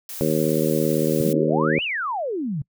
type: noise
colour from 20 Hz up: blue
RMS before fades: -34 dBFS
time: 0.09-1.33 s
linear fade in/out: 2 ms
type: harmonic tone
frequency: 77.78 Hz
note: D#2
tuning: in tune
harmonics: 2 / 3 / 4 / 5 / 6 / 7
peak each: -25 / -25 / -25 / -25 / -25 / -25 dBFS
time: 0.21-1.79 s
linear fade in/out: 0 ms
type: exponential two-way sweep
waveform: sine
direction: up then down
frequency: 130.81 to 3026 to 130.81 Hz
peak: -23 dBFS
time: 1.2-2.62 s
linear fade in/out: 5 ms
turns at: 1.83 s
effects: noise-tail reverb RT60 0.1 s tail -25 dB re dry